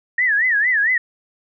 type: tone with vibrato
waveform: sine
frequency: 1827 Hz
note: A#6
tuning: 35 cents flat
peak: -14 dBFS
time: 0.18-0.98 s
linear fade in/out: 5 ms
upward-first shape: sine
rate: 4.4 Hz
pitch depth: 190 cents each way
effects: none